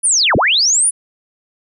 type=linear two-way sweep; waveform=sine; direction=down then up; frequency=10090 to 49 to 10090 Hz; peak=-10 dBFS; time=0.03-0.91 s; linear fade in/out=20 ms; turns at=0.36 s; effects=none